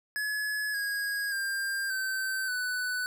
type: tone with pitch steps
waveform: square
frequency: 1700 / 1645.9 / 1593.5 / 1542.8 / 1493.7 Hz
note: G#6 / G#6 / G6 / G6 / F#6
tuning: +40 / -16 / +28 / -28 / +16 cents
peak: -30 dBFS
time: 0.16-3.06 s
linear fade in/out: 0 ms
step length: 580 ms
effects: none